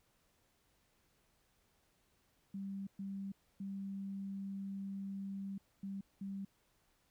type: tone bursts at uneven times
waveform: sine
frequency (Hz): 196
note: G3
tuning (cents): 0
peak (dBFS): -40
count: 5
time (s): 2.54-2.87 / 2.99-3.32 / 3.6-5.58 / 5.83-6.01 / 6.21-6.45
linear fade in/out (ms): 5
effects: pink hiss -75 dBFS RMS until 7.1 s